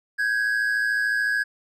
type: tone pair together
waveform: triangle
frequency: 1547.5 / 1661.2 Hz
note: G6 / G#6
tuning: -23 / 0 cents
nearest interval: minor second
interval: 123 cents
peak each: -25 / -20 dBFS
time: 0.18-1.44 s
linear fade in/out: 20 ms
effects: none